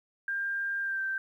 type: tone with pitch glide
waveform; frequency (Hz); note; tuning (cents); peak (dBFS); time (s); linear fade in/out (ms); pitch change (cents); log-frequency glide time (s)
sine; 1597 to 1564.1; G6 to G6; +32 to -4; -29; 0.28-1.18; 2; -36; 0.81-1.01
effects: 11-bit